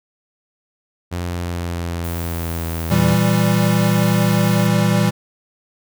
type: tone with pitch glide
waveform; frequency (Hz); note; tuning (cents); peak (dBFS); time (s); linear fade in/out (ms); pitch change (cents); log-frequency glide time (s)
sawtooth; 87.8 to 81.92; F2 to E2; +10 to -10; -18; 1.11-3.16; 20; -120; 1.25-2.93
type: noise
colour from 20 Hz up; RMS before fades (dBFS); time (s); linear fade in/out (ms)
violet; -34; 2.04-4.67; 5
type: chord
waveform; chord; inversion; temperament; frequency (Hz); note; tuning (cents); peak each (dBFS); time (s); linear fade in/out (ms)
square; E diminished; second; equal; 116.54 / 164.81 / 196; Bb2 / E3 / G3; 0 / 0 / 0; -19 / -19 / -18; 2.9-5.11; 20
effects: none